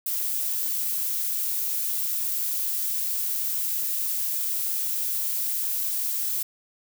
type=noise; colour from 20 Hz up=violet; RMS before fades=-27 dBFS; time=0.06-6.43 s; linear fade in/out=5 ms; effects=none